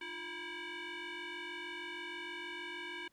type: tone with frequency modulation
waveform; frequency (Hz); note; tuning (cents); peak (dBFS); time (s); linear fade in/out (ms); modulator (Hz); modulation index
sine; 349.2; F4; 0; -39; 0.01-3.08; 5; 652; 4.3
effects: tanh soft clip ceiling -39 dBFS + pink hiss -74 dBFS RMS until 3.12 s